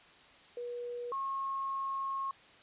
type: tone pair in turn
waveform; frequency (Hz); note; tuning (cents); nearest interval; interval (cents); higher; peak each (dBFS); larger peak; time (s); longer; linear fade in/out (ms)
sine; 483.3 / 1085; B4 / C#6; -38 / -37; octave + major second; 1401; second; -37 / -33; second; 0.57-1.12 / 1.12-2.31; second; 2
effects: white hiss -58 dBFS RMS until 2.62 s + resampled to 8000 Hz